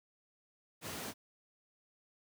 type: high-pass noise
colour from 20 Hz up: pink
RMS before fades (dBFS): -43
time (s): 0.81-1.14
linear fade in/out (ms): 50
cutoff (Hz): 100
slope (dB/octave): 24
effects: none